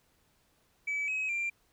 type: tone with pitch steps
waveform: sine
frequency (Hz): 2294 / 2550 / 2373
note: D7 / D#7 / D7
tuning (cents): -41 / +42 / +17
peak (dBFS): -28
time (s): 0.87-1.5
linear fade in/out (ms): 10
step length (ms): 210
effects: tanh soft clip ceiling -28 dBFS + pink hiss -70 dBFS RMS until 1.72 s